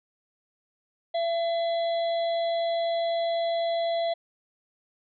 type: harmonic tone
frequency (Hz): 673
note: E5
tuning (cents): +36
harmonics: 1 / 3 / 5 / 6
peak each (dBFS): -24 / -42 / -39 / -42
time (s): 1.14-4.14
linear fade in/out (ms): 10
effects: none